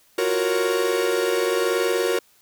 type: chord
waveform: 45% pulse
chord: Gb major seventh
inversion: third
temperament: equal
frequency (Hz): 349.2 / 370 / 466.2 / 554.4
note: F4 / Gb4 / Bb4 / Db5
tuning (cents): 0 / 0 / 0 / 0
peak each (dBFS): -29 / -24 / -23 / -28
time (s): 0.18-2.19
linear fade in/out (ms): 5
effects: white hiss -58 dBFS RMS until 2.41 s